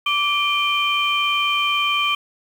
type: tone cluster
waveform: sine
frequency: 1163 / 2396 / 3111 Hz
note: D6 / D7 / G7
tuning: -17 / +34 / -14 cents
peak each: -21 dBFS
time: 0.06-2.15 s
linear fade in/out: 5 ms
effects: tanh soft clip ceiling -8 dBFS + 7-bit